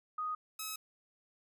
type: tone pair in turn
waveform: sine / 5% pulse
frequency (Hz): 1244.5 / 1283.2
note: D#6 / E6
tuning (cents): 0 / -47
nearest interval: minor second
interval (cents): 53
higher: second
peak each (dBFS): -34 / -27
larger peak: second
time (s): 0.18-0.35 / 0.59-0.76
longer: neither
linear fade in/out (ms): 5
effects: none